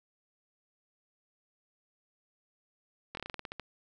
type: slowing click train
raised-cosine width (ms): 0.3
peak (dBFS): -23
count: 11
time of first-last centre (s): 3.15-3.597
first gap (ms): 22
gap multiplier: 1.15
effects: none